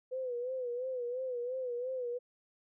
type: tone with vibrato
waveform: sine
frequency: 500 Hz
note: B4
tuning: 21 cents sharp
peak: -34 dBFS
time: 0.11-2.19 s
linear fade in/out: 20 ms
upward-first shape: sine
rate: 2.9 Hz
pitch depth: 79 cents each way
effects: none